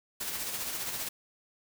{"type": "noise with tremolo", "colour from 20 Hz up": "white", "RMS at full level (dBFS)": -34, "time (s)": [0.2, 1.09], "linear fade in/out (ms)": 10, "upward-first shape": "sine", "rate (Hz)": 15, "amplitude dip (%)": 40, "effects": []}